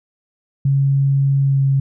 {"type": "tone with pitch glide", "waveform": "sine", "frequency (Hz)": [137.9, 136.47], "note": ["C#3", "C#3"], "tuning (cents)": [-9, -27], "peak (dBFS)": -12, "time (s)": [0.65, 1.8], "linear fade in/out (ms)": 5, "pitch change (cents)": -18, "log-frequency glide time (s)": [1.42, 1.62], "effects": []}